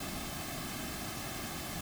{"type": "noise with comb filter", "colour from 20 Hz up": "pink", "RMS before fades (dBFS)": -40, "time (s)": [0, 1.81], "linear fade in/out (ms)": 5, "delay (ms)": 2.1, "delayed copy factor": -0.6, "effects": []}